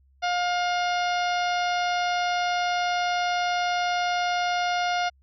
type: harmonic tone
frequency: 710 Hz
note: F5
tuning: 28 cents sharp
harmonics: 1 / 2 / 3 / 4 / 5 / 6 / 7 / 8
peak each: -24 / -30 / -34 / -36 / -38 / -40 / -41 / -42 dBFS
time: 0.22-5.1 s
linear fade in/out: 20 ms
effects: added 67 Hz sine -57 dBFS peak until 5.22 s